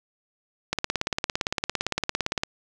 click train, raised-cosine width 0.2 ms, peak -7 dBFS, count 31, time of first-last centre 0.73-2.435 s, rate 17.6 Hz, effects none

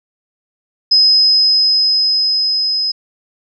sine tone with level ramp, 5070 Hz, D#8, 32 cents sharp, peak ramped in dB -6 to -14 dBFS, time 0.91-2.92 s, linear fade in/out 10 ms, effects none

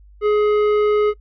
triangle tone with tanh clipping, 420 Hz, G#4, 19 cents sharp, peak -15 dBFS, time 0.21-1.14 s, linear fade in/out 50 ms, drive 15 dB, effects noise-tail reverb RT60 0.1 s tail -24 dB re dry + added 50 Hz sine -43 dBFS peak until 1.2 s

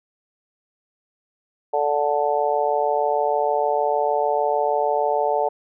harmonic tone, 146.5 Hz, D3, 4 cents flat, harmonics 3 / 4 / 5 / 6, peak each -24 / -23 / -23 / -24 dBFS, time 1.73-5.49 s, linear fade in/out 10 ms, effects none

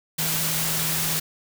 sine tone in noise, 160 Hz, D#3, 49 cents sharp, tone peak -31 dBFS, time 0.18-1.2 s, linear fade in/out 10 ms, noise white, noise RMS -25 dBFS, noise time 0.18-1.2 s, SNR -9 dB, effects none

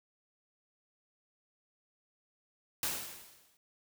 white noise with exponential decay, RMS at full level -32 dBFS, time 2.83-3.57 s, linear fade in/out 2 ms, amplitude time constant 160 ms, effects none

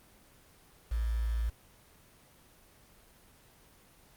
sine tone with quantisation, 56.6 Hz, A1, 50 cents sharp, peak -28 dBFS, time 0.91-1.5 s, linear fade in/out 10 ms, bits 8, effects pink hiss -60 dBFS RMS until 4.16 s + Opus 24 kbps

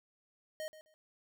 square tone with echo, 622.3 Hz, D#5, in tune, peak -39 dBFS, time 0.6-0.68 s, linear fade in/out 0 ms, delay 130 ms, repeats 2, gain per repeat -14 dB, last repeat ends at 0.94 s, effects none

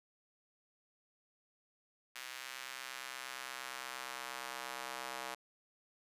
square tone with high-pass filter sweep, 64.3 Hz, C2, 30 cents flat, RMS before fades -45 dBFS, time 2.15-5.35 s, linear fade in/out 10 ms, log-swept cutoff 1900 to 810 Hz, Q 1, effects resampled to 32000 Hz

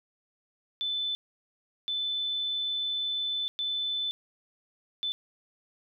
sine tone bursts at uneven times, 3514 Hz, A7, 3 cents flat, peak -28 dBFS, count 4, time 0.81-1.15 / 1.88-3.48 / 3.59-4.11 / 5.03-5.12 s, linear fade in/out 0 ms, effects none

